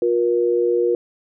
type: tone pair together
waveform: sine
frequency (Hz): 356.5 / 475.9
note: F4 / A#4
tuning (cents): +36 / +36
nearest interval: perfect fourth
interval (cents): 500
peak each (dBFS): -18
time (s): 0.02-0.95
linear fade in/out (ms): 2
effects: none